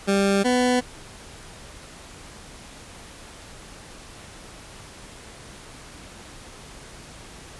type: tone pair in turn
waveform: 20% pulse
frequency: 197.7 / 249.1 Hz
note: G3 / B3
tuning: +15 / +15 cents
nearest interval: major third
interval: 400 cents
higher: second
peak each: -13 dBFS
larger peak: neither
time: 0.07-0.44 / 0.44-0.81 s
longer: neither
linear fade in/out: 20 ms
effects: pink hiss -43 dBFS RMS until 7.59 s + resampled to 24000 Hz